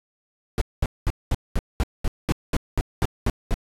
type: noise bursts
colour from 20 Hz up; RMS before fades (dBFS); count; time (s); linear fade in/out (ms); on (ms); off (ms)
brown; -20; 13; 0.58-3.542; 0; 34; 210
effects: resampled to 32000 Hz